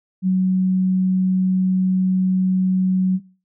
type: tone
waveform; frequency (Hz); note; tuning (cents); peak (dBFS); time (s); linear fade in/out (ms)
sine; 186.3; F#3; +12; -14; 0.22-3.2; 50
effects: noise-tail reverb RT60 0.4 s tail -22 dB re dry